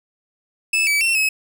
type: tone with pitch steps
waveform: 40% pulse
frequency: 2618 / 2294 / 2706 / 2569 Hz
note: E7 / D7 / E7 / E7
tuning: -13 / -41 / +45 / -45 cents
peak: -15 dBFS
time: 0.73-1.29 s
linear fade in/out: 5 ms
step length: 140 ms
effects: none